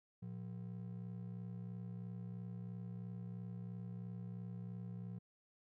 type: ring-modulated tone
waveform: triangle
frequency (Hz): 146.83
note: D3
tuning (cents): 0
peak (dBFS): -39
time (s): 0.22-5.19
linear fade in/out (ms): 10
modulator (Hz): 31.5
effects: none